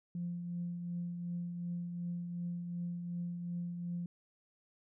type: tone with tremolo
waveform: sine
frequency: 173.9 Hz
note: F3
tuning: 7 cents flat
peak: -34 dBFS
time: 0.15-4.06 s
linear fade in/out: 2 ms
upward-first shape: triangle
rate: 2.7 Hz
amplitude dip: 45%
effects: tanh soft clip ceiling -30 dBFS